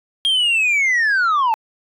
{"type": "linear sweep", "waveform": "sine", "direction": "down", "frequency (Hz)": [3249, 856], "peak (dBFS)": -11, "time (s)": [0.25, 1.54], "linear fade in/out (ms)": 0, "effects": ["tanh soft clip ceiling -13 dBFS"]}